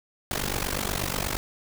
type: noise with amplitude modulation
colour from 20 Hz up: pink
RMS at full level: -25 dBFS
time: 0.31-1.37 s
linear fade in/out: 0 ms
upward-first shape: sine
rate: 48.3 Hz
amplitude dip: 90%
effects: none